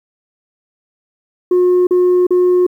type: tone bursts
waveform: sine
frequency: 360.5 Hz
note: F#4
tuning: 45 cents flat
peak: -6 dBFS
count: 3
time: 1.51-2.666 s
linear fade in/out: 5 ms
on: 360 ms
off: 38 ms
effects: tanh soft clip ceiling -7 dBFS + 8-bit